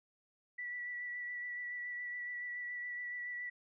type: tone with vibrato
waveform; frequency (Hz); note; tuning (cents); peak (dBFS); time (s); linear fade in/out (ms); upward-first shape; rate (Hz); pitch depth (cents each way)
sine; 1956; B6; -17; -39; 0.58-3.5; 10; sine; 7.1; 16
effects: none